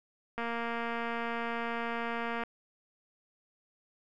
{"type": "click train", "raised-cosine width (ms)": 0.5, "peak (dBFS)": -21, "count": 480, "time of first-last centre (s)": [0.38, 2.436], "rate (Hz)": 233, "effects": []}